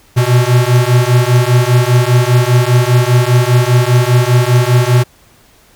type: beating tone pair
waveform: square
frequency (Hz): 120.8 / 125.8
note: B2 / B2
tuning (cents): -38 / +32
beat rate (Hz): 5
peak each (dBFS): -11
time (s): 0.16-5.04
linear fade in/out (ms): 20
effects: pink hiss -47 dBFS RMS until 5.75 s